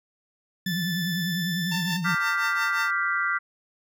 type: tone with vibrato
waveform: sine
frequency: 174.61 Hz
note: F3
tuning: in tune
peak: -26 dBFS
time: 0.66-2.15 s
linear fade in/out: 5 ms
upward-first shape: triangle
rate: 10 Hz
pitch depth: 170 cents each way
type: tone with pitch glide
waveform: 20% pulse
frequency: 1752 to 1762.1 Hz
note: A6 to A6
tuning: -8 to +2 cents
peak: -24 dBFS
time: 0.66-1.97 s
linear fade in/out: 5 ms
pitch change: +10 cents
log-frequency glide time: 1.18-1.67 s
type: tone with tremolo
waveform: 10% pulse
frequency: 900 Hz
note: A5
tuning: 39 cents sharp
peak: -20 dBFS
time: 1.71-2.91 s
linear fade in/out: 10 ms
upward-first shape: triangle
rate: 5.7 Hz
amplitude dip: 85%
type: chord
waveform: sine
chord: G dominant seventh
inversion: second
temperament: equal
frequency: 1174.7 / 1396.9 / 1568 / 1975.5 Hz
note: D6 / F6 / G6 / B6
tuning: 0 / 0 / 0 / 0 cents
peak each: -30 / -26 / -29 / -29 dBFS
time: 2.04-3.39 s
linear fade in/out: 20 ms
effects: none